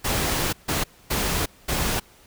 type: noise bursts at uneven times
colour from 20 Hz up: pink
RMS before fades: -24 dBFS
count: 4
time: 0.04-0.53 / 0.68-0.84 / 1.1-1.46 / 1.68-2 s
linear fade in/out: 10 ms
effects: pink hiss -53 dBFS RMS until 2.26 s